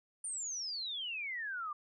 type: exponential sweep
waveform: sine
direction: down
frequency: 9270 to 1165 Hz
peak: -37 dBFS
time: 0.24-1.73 s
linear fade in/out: 5 ms
effects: none